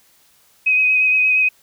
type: tone with vibrato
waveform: sine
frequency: 2521 Hz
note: D#7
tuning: 22 cents sharp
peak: -12 dBFS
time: 0.66-1.49 s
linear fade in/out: 10 ms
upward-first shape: sine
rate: 8.6 Hz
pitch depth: 19 cents each way
effects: white hiss -55 dBFS RMS until 1.62 s